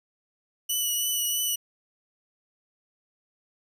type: tone with vibrato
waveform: 10% pulse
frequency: 2955 Hz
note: F#7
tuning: 3 cents flat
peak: -17 dBFS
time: 0.69-1.56 s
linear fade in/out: 10 ms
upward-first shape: triangle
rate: 3.1 Hz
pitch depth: 23 cents each way
effects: none